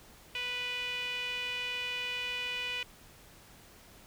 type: tone with band-pass filter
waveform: sawtooth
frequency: 493.9 Hz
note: B4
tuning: in tune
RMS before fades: -36 dBFS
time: 0.35-2.83 s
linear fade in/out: 2 ms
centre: 2700 Hz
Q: 6.9
effects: pink hiss -56 dBFS RMS until 4.06 s